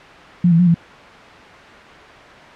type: tone with pitch steps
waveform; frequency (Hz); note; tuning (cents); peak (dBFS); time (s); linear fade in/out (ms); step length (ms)
sine; 175.7 / 166.2 / 178.6 / 168.4; F3 / E3 / F3 / E3; +11 / +15 / +39 / +37; -9; 0.44-0.744; 5; 76
effects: white hiss -38 dBFS RMS until 2.55 s + low-pass 2000 Hz 12 dB/octave